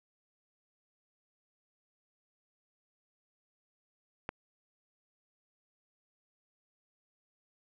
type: click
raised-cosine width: 0.5 ms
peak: -20 dBFS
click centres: 4.291 s
effects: none